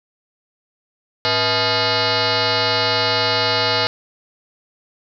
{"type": "tone with frequency modulation", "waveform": "sine", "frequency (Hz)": 1772, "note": "A6", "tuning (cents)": 12, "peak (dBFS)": -15, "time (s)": [1.25, 3.87], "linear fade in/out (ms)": 0, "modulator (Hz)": 376, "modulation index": 8, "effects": []}